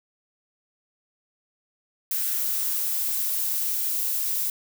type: noise with high-pass filter sweep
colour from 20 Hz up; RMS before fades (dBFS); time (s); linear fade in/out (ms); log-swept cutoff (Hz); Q
violet; -26; 2.11-4.5; 2; 1500 to 380; 2.2
effects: none